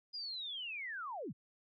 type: linear sweep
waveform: sine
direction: down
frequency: 4971 to 89 Hz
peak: -40 dBFS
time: 0.13-1.33 s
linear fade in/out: 20 ms
effects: none